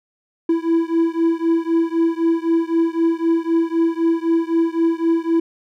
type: beating tone pair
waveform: triangle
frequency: 329.6 / 333.5 Hz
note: E4 / E4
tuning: 0 / +20 cents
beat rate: 3.9 Hz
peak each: -16 / -17 dBFS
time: 0.49-5.4 s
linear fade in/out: 5 ms
effects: none